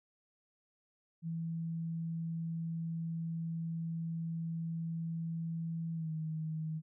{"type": "tone with pitch glide", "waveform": "sine", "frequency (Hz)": [164.81, 157.82], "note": ["E3", "D#3"], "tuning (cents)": [0, 25], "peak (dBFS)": -35, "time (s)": [1.22, 6.82], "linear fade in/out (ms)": 50, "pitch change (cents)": -75, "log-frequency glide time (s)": [5.94, 6.11], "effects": []}